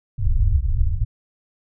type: low-pass noise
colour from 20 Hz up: pink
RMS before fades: -18 dBFS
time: 0.18-1.05 s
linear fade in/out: 10 ms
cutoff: 110 Hz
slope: 48 dB/octave
effects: none